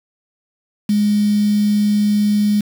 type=tone with quantisation; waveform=sine; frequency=207.7 Hz; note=G#3; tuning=in tune; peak=-12 dBFS; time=0.89-2.61 s; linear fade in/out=5 ms; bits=5; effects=none